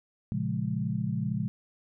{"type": "chord", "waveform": "sine", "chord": "Bb minor seventh", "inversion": "none", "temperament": "equal", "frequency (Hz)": [116.54, 138.59, 174.61, 207.7], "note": ["Bb2", "Db3", "F3", "Ab3"], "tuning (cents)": [0, 0, 0, 0], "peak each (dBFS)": -33, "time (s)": [0.32, 1.48], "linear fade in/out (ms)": 0, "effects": []}